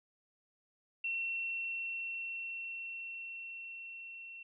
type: tone with level ramp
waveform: sine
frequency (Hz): 2714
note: E7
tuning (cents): +50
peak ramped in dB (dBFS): -33 to -46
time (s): 1.04-4.43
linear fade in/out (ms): 5
effects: none